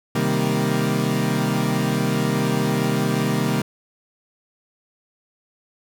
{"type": "chord", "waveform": "30% pulse", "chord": "C minor seventh", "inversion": "none", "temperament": "equal", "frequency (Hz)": [130.81, 155.56, 196, 233.1], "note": ["C3", "Eb3", "G3", "Bb3"], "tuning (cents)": [0, 0, 0, 0], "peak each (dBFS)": -22, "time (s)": [0.15, 3.62], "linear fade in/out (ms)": 5, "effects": []}